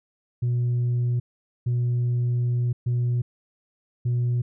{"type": "tone bursts at uneven times", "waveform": "sine", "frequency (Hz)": 121.6, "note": "B2", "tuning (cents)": -26, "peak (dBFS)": -18, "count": 4, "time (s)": [[0.42, 1.2], [1.66, 2.73], [2.86, 3.22], [4.05, 4.42]], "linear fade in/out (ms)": 10, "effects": ["tanh soft clip ceiling -19 dBFS"]}